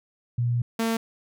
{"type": "tone pair in turn", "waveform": ["sine", "sawtooth"], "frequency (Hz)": [120.1, 226.7], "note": ["B2", "A#3"], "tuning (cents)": [-48, -48], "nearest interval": "major seventh", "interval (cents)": 1100, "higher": "second", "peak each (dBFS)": [-21, -19], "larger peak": "second", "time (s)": [[0.38, 0.62], [0.79, 0.97]], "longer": "first", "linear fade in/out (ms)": 5, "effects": []}